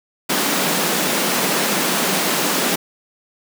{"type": "high-pass noise", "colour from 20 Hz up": "pink", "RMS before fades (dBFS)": -19, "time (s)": [0.29, 2.76], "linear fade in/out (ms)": 10, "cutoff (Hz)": 170, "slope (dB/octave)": 48, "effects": []}